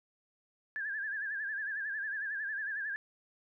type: tone with vibrato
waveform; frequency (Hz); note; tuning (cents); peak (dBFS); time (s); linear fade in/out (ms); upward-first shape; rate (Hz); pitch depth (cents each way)
sine; 1671; G#6; +10; -34; 0.76-2.96; 0; sine; 11; 97
effects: none